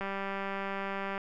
click train, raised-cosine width 0.5 ms, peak -21 dBFS, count 230, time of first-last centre 0.01-1.178 s, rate 196 Hz, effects none

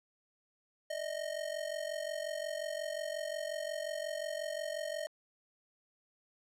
square ring-modulated tone, 619 Hz, D#5, 9 cents flat, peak -34 dBFS, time 0.9-5.07 s, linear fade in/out 0 ms, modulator 22.8 Hz, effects low-pass 11000 Hz 12 dB/octave

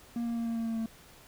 triangle tone with pitch steps, 235.3 / 233.5 / 231.8 / 230.1 / 228.3 / 226.6 / 224.9 Hz, A#3 / A#3 / A#3 / A#3 / A#3 / A#3 / A3, +16 / +3 / -10 / -22 / -36 / -49 / +38 cents, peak -28 dBFS, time 0.16-0.86 s, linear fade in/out 2 ms, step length 100 ms, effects pink hiss -55 dBFS RMS until 1.27 s

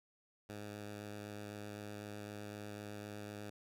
10% pulse tone with vibrato, 103.9 Hz, G#2, 1 cent sharp, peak -37 dBFS, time 0.49-3.5 s, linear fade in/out 5 ms, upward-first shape square, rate 7.9 Hz, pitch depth 9 cents each way, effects none

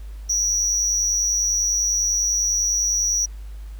triangle tone with amplitude modulation, 5800 Hz, F#8, 35 cents flat, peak -13 dBFS, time 0.29-3.26 s, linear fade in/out 10 ms, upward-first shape sine, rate 210 Hz, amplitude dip 95%, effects added 51 Hz sine -32 dBFS peak until 3.79 s + pink hiss -54 dBFS RMS until 3.79 s

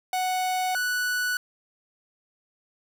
45% pulse tone pair in turn, 740 / 1480 Hz, F#5 / F#6, 0 / 0 cents, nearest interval octave, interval 1200 cents, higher second, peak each -24 / -24 dBFS, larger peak neither, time 0.13-0.75 / 0.75-1.37 s, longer neither, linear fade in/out 2 ms, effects none

